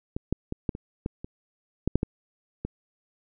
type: clicks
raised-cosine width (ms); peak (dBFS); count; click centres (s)
3; -17 / -11 / -17 / -12 / -23 / -15 / -23 / -10 / -7 / -12 / -17; 11; 0.165 / 0.326 / 0.524 / 0.692 / 0.751 / 1.061 / 1.245 / 1.876 / 1.956 / 2.031 / 2.65
effects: none